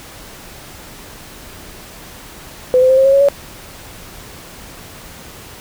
sine tone with pitch steps, 506 / 515.1 / 524.4 / 533.9 / 543.6 / 553.4 / 563.4 Hz, B4 / C5 / C5 / C5 / C#5 / C#5 / C#5, +42 / -27 / +4 / +35 / -34 / -3 / +28 cents, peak -7 dBFS, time 2.74-3.286 s, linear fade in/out 0 ms, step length 78 ms, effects pink hiss -36 dBFS RMS until 5.6 s

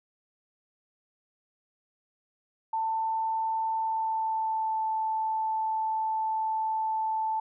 sine tone with pitch glide, 890 to 879.3 Hz, A5 to A5, +20 to -1 cents, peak -26 dBFS, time 2.73-7.4 s, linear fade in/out 5 ms, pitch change -21 cents, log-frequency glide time 3.77-4.86 s, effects none

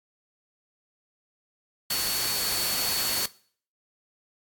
sine tone in noise, 4435 Hz, C#8, in tune, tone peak -29 dBFS, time 1.9-3.26 s, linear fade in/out 5 ms, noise white, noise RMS -28 dBFS, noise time 1.9-3.26 s, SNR -4 dB, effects noise-tail reverb RT60 0.5 s tail -20 dB re dry + AAC 64 kbps

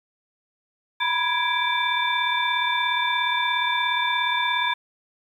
sine tone cluster, 963 / 1000 / 1660 / 2330 / 3554 Hz, B5 / B5 / G#6 / D7 / A7, -44 / +21 / -1 / -14 / +17 cents, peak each -27 dBFS, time 1-4.74 s, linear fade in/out 10 ms, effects 9-bit

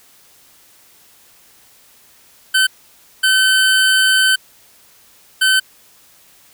25% pulse tone bursts at uneven times, 1531 Hz, G6, 41 cents flat, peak -7 dBFS, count 3, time 2.54-2.67 / 3.23-4.36 / 5.41-5.6 s, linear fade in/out 10 ms, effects white hiss -49 dBFS RMS until 6.53 s

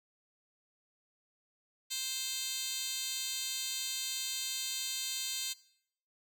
10% pulse tone with high-pass filter, 523 Hz, C5, 1 cent flat, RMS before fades -37 dBFS, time 1.9-5.54 s, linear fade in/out 20 ms, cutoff 4700 Hz, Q 3.8, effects noise-tail reverb RT60 0.7 s tail -21 dB re dry

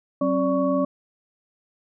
sine tone cluster, 188.6 / 269.4 / 582 / 1117 Hz, F#3 / C#4 / D5 / C#6, +33 / -49 / -16 / +13 cents, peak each -28 / -22 / -23 / -29 dBFS, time 0.21-0.85 s, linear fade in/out 5 ms, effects none

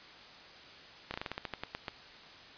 slowing click train, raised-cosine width 0.3 ms, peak -20 dBFS, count 12, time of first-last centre 1.11-1.882 s, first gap 30 ms, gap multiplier 1.16, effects white hiss -52 dBFS RMS until 2.57 s + resampled to 11025 Hz

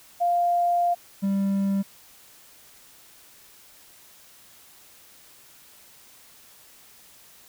sine / triangle tone pair in turn, 698.5 / 196.63 Hz, F5 / G3, 0 / +6 cents, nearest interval octave + minor seventh, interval 2194 cents, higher first, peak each -19 dBFS, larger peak neither, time 0.2-0.95 / 1.22-1.83 s, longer first, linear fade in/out 20 ms, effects white hiss -52 dBFS RMS until 7.48 s

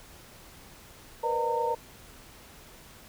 sine tone cluster, 477.1 / 506 / 603 / 915 Hz, A#4 / B4 / D5 / A#5, +40 / +42 / +46 / -32 cents, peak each -30 / -34 / -36 / -28 dBFS, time 1.23-1.75 s, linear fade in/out 10 ms, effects pink hiss -51 dBFS RMS until 3.08 s

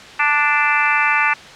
harmonic tone, 293.7 Hz, D4, in tune, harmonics 3 / 4 / 5 / 6 / 7 / 8 / 9, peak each -21 / -21 / -21 / -21 / -21 / -21 / -21 dBFS, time 0.19-1.34 s, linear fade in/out 10 ms, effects white hiss -37 dBFS RMS until 1.55 s + low-pass 4000 Hz 12 dB/octave

